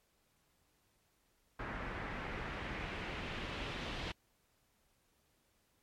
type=noise with low-pass filter sweep; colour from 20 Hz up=pink; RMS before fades=-42 dBFS; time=1.59-4.12 s; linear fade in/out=5 ms; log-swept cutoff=1700 to 3400 Hz; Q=1.6; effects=pink hiss -75 dBFS RMS until 5.82 s + MP3 64 kbps